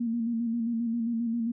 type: tone with vibrato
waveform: sine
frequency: 231.8 Hz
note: A#3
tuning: 10 cents flat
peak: -26 dBFS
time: 0-1.52 s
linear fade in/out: 10 ms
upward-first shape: square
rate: 7.5 Hz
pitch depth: 38 cents each way
effects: none